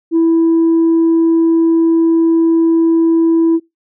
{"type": "tone", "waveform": "sine", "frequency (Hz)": 329.6, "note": "E4", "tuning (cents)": 0, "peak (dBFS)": -6, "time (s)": [0.11, 3.6], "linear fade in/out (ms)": 50, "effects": ["noise-tail reverb RT60 0.2 s tail -23 dB re dry", "tanh soft clip ceiling -6 dBFS"]}